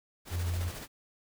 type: noise with tremolo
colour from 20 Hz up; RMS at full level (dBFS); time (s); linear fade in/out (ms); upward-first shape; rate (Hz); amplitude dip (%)
pink; -41; 0.25-0.88; 50; square; 14; 35
type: tone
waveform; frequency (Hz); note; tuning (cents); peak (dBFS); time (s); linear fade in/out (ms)
sine; 87.31; F2; 0; -29; 0.3-0.72; 50
effects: none